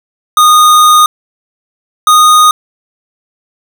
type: tone pair in turn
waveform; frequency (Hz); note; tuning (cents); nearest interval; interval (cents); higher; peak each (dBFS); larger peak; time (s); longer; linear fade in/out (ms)
square; 1232 / 1237.7; D#6 / D#6; -17 / -9; unison; 8; second; -3; neither; 0.37-1.06 / 2.07-2.51; first; 2
effects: none